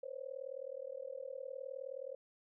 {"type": "tone with amplitude modulation", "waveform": "sine", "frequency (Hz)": 532, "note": "C5", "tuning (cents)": 29, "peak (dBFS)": -38, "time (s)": [0.03, 2.15], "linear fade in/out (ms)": 5, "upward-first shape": "sine", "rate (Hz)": 39.3, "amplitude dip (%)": 100, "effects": []}